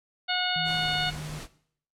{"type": "harmonic tone", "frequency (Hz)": 727, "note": "F#5", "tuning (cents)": -31, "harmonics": [1, 2, 3, 4, 5, 6], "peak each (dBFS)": [-31, -31, -34, -32, -32, -33], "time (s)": [0.28, 1.11], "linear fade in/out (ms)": 20}
{"type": "tone with pitch glide", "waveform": "sine", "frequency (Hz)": [162.3, 152.31], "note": ["E3", "D#3"], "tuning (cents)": [-27, -37], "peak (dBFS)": -35, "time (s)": [0.56, 1.39], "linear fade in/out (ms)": 0, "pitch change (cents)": -110, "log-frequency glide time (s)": [0.74, 0.93]}
{"type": "noise", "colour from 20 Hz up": "pink", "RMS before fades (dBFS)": -40, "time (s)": [0.64, 1.48], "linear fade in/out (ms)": 50}
{"effects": ["noise-tail reverb RT60 0.6 s tail -17 dB re dry", "low-pass 10000 Hz 12 dB/octave"]}